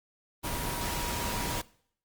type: tone in noise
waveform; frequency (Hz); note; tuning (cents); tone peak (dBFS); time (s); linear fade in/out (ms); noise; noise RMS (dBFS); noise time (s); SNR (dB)
sine; 956; A#5; +43; -38; 0.43-1.62; 20; pink; -33; 0.43-1.62; -8
effects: noise-tail reverb RT60 0.6 s tail -21 dB re dry + Opus 24 kbps